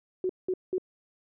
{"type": "tone bursts", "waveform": "sine", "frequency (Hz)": 370, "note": "F#4", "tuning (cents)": 0, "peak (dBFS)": -25, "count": 3, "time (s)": [0.24, 0.782], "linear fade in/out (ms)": 2, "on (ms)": 54, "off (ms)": 190, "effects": []}